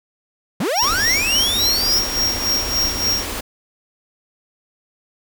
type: linear sweep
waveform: 45% pulse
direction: up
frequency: 145.1 to 5274 Hz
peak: -18 dBFS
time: 0.6-1.99 s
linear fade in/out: 5 ms
type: tone with tremolo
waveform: square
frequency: 5588 Hz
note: F8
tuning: in tune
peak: -16 dBFS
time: 0.74-3.26 s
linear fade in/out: 50 ms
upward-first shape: sine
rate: 3.5 Hz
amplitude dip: 70%
type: band-stop noise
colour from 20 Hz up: pink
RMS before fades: -26 dBFS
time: 0.82-3.41 s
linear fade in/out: 10 ms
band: 110 to 190 Hz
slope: 96 dB/octave
effects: none